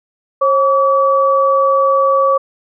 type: tone pair together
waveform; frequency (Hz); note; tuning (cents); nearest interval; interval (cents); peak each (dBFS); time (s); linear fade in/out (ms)
sine; 540.6 / 1144; C#5 / D6; -44 / -46; octave + minor second; 1298; -12; 0.41-2.38; 10
effects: none